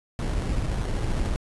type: noise with sample-and-hold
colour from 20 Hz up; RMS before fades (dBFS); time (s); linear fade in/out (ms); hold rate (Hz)
brown; -26; 0.19-1.36; 0; 2450
effects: resampled to 24000 Hz